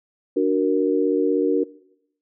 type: chord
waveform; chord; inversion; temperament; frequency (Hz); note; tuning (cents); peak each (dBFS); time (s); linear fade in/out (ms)
sine; D augmented; none; equal; 293.7 / 370 / 466.2; D4 / F#4 / A#4; 0 / 0 / 0; -21; 0.36-1.64; 10
effects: noise-tail reverb RT60 0.8 s tail -21 dB re dry